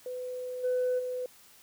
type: tone with level steps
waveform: sine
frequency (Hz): 502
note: B4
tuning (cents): +28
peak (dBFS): -34 / -24 / -31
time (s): 0.06-1.26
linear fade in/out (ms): 2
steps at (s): 0.63 / 0.98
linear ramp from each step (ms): 20
effects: tanh soft clip ceiling -23 dBFS + white hiss -57 dBFS RMS until 1.62 s